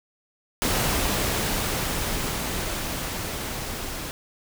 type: noise with level ramp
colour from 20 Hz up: pink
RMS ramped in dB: -23 to -33 dBFS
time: 0.62-4.11 s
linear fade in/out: 0 ms
effects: none